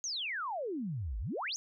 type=exponential two-way sweep; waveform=sine; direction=down then up; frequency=6680 to 48 to 6680 Hz; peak=-34 dBFS; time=0.04-1.56 s; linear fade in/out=0 ms; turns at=1.19 s; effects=none